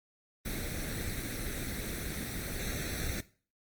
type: noise with comb filter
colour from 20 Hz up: pink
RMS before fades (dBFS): -36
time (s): 0.45-3.21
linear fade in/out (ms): 10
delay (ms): 0.5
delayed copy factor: +0.8
effects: noise-tail reverb RT60 0.4 s tail -18 dB re dry + Opus 24 kbps